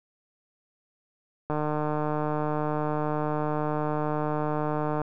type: click train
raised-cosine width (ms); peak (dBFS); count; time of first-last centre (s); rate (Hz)
1; -15; 532; 1.5-5.017; 151
effects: none